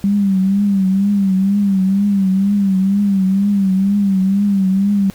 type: tone with vibrato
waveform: sine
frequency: 196 Hz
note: G3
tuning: in tune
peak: -11 dBFS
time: 0.04-5.1 s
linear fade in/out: 0 ms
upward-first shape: triangle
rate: 2.1 Hz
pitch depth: 84 cents each way
effects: pink hiss -43 dBFS RMS until 5.14 s